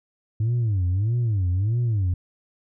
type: tone with vibrato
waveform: sine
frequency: 103.83 Hz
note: G#2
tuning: in tune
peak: -17 dBFS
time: 0.4-2.14 s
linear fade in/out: 5 ms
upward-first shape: sine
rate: 1.6 Hz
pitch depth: 270 cents each way
effects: tanh soft clip ceiling -18 dBFS